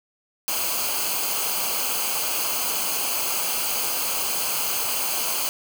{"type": "noise with comb filter", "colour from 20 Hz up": "white", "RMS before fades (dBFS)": -25, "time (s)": [0.48, 5.49], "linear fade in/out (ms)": 0, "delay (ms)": 0.54, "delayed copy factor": -0.7, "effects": []}